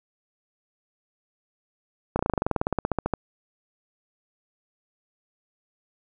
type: slowing click train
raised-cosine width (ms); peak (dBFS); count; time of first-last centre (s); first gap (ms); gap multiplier
1; -9; 20; 2.16-3.137; 32; 1.05
effects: none